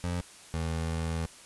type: tone pair in turn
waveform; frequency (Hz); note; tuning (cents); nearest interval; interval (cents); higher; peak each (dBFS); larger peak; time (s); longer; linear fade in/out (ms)
25% pulse; 88 / 81.74; F2 / E2; +14 / -14; minor second; 128; first; -26; neither; 0.04-0.21 / 0.54-1.26; second; 0
effects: white hiss -51 dBFS RMS until 1.45 s + resampled to 24000 Hz